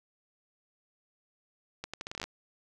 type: accelerating click train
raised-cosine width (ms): 0.2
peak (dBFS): -20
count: 11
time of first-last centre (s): 1.84-2.24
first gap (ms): 96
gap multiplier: 0.78
effects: none